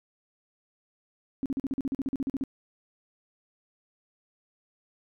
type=tone bursts; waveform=sine; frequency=270 Hz; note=C#4; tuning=45 cents flat; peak=-26 dBFS; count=15; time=1.43-2.438 s; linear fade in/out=0 ms; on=28 ms; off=42 ms; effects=none